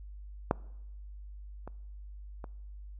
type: clicks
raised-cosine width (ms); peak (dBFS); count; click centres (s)
1; -11 / -28 / -28; 3; 0.511 / 1.676 / 2.442
effects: noise-tail reverb RT60 0.9 s tail -23 dB re dry + added 50 Hz sine -43 dBFS peak until 2.99 s